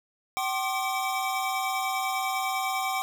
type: tone cluster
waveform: square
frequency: 765 / 1068 / 1194 / 2305 Hz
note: G5 / C6 / D6 / D7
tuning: -42 / +35 / +28 / -33 cents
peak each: -30 / -34 / -36 / -35 dBFS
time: 0.37-3.02 s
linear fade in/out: 0 ms
effects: none